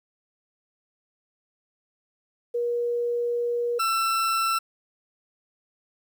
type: tone pair in turn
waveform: sine / 40% pulse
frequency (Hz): 477.6 / 1338.8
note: A#4 / E6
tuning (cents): +42 / +26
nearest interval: octave + tritone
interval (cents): 1784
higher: second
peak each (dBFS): -23 / -21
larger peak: second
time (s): 2.54-3.79 / 3.79-4.59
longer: first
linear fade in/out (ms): 10
effects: 10-bit